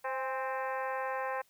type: harmonic tone with a mistuned harmonic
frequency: 261.6 Hz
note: C4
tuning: in tune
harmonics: 2 / 3 / 4 / 5 / 6 / 7 / 8 / 9 / 10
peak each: -37 / -38 / -38 / -48 / -43 / -43 / -53 / -52 / -53 dBFS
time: 0.04-1.42 s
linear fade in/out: 10 ms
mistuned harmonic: 3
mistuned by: +44 cents
effects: white hiss -68 dBFS RMS until 1.49 s